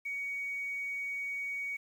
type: tone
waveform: sine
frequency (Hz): 2245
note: C#7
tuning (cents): +21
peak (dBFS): -33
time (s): 0.05-1.77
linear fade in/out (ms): 10
effects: tanh soft clip ceiling -30 dBFS + 10-bit